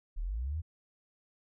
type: linear sweep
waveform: sine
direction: up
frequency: 32.7 to 85.1 Hz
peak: -32 dBFS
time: 0.16-0.62 s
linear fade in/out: 20 ms
effects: none